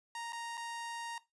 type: tone with dropouts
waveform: sawtooth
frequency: 932.3 Hz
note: A#5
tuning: in tune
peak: -36 dBFS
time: 0.15-1.18 s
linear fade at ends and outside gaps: 2 ms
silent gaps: 0.323-0.33 / 0.572-0.576 s
effects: noise-tail reverb RT60 0.2 s tail -17 dB re dry + resampled to 24000 Hz